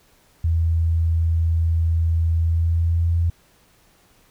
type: tone with pitch glide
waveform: sine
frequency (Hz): 82.41 to 84.48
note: E2 to E2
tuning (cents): 0 to +43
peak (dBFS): -16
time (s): 0.44-3.3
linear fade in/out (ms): 5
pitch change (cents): +43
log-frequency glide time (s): 2.38-3.17
effects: pink hiss -57 dBFS RMS until 4.3 s